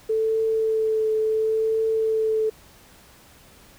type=tone with vibrato; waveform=sine; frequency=440 Hz; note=A4; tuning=in tune; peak=-19 dBFS; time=0.09-2.5 s; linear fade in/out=10 ms; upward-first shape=triangle; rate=0.71 Hz; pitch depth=18 cents each way; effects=pink hiss -51 dBFS RMS until 3.78 s